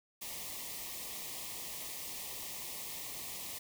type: band-stop noise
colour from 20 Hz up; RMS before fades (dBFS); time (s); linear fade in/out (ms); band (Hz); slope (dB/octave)
white; -43; 0.21-3.59; 10; 1200 to 1800; 96
effects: none